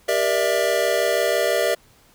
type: chord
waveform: square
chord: E half-diminished seventh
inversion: first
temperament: just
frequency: 395.6 / 474.7 / 593.3 / 659.3 Hz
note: G4 / Bb4 / D5 / E5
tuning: +16 / +31 / +18 / 0 cents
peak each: -27 / -25 / -23 / -24 dBFS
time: 0.08-1.75 s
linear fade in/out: 10 ms
effects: pink hiss -55 dBFS RMS until 2.14 s